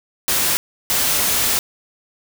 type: noise bursts at uneven times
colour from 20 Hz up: white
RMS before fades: -18 dBFS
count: 2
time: 0.28-0.57 / 0.9-1.59 s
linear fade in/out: 0 ms
effects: none